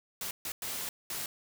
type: noise bursts at uneven times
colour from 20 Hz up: white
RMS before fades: -37 dBFS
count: 4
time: 0.21-0.31 / 0.45-0.52 / 0.62-0.89 / 1.1-1.26 s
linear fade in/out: 2 ms
effects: none